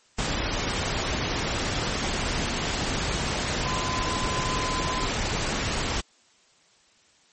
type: tone in noise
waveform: sine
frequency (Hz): 1020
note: C6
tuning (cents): -44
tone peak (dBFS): -30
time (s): 3.65-5.06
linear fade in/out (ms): 10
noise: pink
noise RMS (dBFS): -27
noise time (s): 0.18-6.01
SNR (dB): -6
effects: white hiss -60 dBFS RMS until 7.32 s + MP3 32 kbps